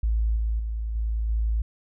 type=tone with level steps; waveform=sine; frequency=55 Hz; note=A1; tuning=in tune; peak=-20 / -22 / -26 / -23 / -21 dBFS; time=0.03-1.62 s; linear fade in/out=5 ms; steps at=0.36 / 0.59 / 0.95 / 1.29 s; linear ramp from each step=5 ms; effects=none